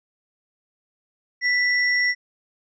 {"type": "tone pair together", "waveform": "sine", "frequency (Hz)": [1975.5, 5552], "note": ["B6", "F8"], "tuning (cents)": [0, -11], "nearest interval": "octave + tritone", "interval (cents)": 1789, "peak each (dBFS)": [-18, -27], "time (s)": [1.41, 2.15], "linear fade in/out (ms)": 50, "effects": []}